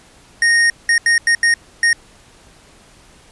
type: tone bursts at uneven times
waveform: square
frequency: 1857 Hz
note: A#6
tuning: 7 cents flat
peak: -11 dBFS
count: 6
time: 0.42-0.7 / 0.89-0.98 / 1.06-1.18 / 1.27-1.35 / 1.43-1.54 / 1.83-1.93 s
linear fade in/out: 2 ms
effects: pink hiss -47 dBFS RMS until 3.31 s + resampled to 24000 Hz